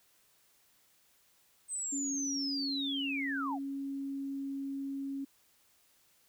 sine linear sweep, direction down, 8340 to 637 Hz, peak -34 dBFS, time 1.68-3.59 s, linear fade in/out 50 ms
sine tone with pitch glide, 277.2 to 274.8 Hz, C#4 to C#4, 0 to -15 cents, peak -35 dBFS, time 1.92-5.25 s, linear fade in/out 10 ms, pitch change -15 cents, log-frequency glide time 2.2-4.5 s
effects white hiss -68 dBFS RMS until 6.28 s

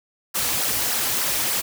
white noise with flanger, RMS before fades -23 dBFS, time 0.34-1.62 s, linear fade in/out 20 ms, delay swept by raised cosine 0.28 to 5.58 ms, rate 3.4 Hz, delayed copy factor -0.65, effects none

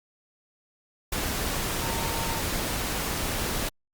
sine tone in noise, 912 Hz, A#5, 38 cents flat, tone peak -35 dBFS, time 1.81-2.4 s, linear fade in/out 5 ms, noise pink, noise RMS -29 dBFS, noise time 1.12-3.69 s, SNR -9 dB, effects Opus 48 kbps

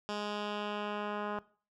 10% pulse tone with low-pass filter sweep, 207.7 Hz, G#3, in tune, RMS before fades -37 dBFS, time 0.09-1.39 s, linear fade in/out 0 ms, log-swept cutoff 5100 to 1600 Hz, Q 1.4, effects noise-tail reverb RT60 0.4 s tail -19 dB re dry

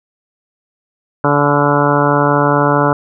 harmonic tone with a mistuned harmonic, 144.5 Hz, D3, 28 cents flat, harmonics 1 / 2 / 3 / 4 / 5 / 6 / 7 / 8 / 9 / 10, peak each -17 / -17 / -18 / -17 / -22 / -19 / -18 / -23 / -19 / -22 dBFS, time 1.24-2.93 s, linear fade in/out 2 ms, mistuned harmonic 9, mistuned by +33 cents, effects none

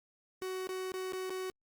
45% pulse tone with dropouts, 373.6 Hz, F#4, 17 cents sharp, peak -36 dBFS, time 0.42-1.5 s, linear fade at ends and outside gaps 0 ms, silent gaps 0.671-0.691 / 0.919-0.94 / 1.123-1.133 / 1.296-1.304 s, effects Opus 48 kbps

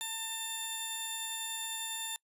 15% pulse tone pair together, 897 / 3578 Hz, A5 / A7, +33 / +28 cents, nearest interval 2 octaves, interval 2395 cents, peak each -36 / -30 dBFS, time 0.01-2.16 s, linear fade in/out 0 ms, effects noise-tail reverb RT60 0.1 s tail -24 dB re dry + resampled to 32000 Hz

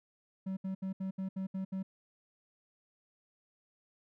triangle tone bursts, 190.5 Hz, G3, 49 cents flat, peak -32 dBFS, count 8, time 0.46-1.83 s, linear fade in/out 10 ms, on 110 ms, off 70 ms, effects none

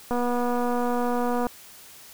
click train, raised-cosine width 1 ms, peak -14 dBFS, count 331, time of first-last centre 0.11-1.468 s, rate 243 Hz, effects white hiss -47 dBFS RMS until 2.13 s

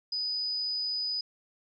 sine tone, 4978 Hz, D#8, in tune, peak -29 dBFS, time 0.12-1.21 s, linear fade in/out 5 ms, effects none

